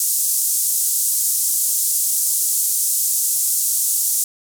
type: band-pass noise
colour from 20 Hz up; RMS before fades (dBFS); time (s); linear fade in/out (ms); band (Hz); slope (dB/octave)
pink; -19; 0-4.24; 2; 7100 to 14000; 24
effects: none